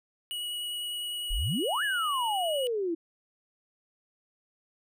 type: tone with vibrato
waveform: square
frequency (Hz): 2920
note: F#7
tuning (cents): -24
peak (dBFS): -33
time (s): 0.31-2.67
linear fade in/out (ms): 0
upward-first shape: triangle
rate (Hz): 9.9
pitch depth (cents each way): 13
type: exponential two-way sweep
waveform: sine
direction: up then down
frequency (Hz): 31.17 to 1760 to 320.7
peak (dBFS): -27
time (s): 1.3-2.95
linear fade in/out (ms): 10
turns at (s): 1.83
effects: none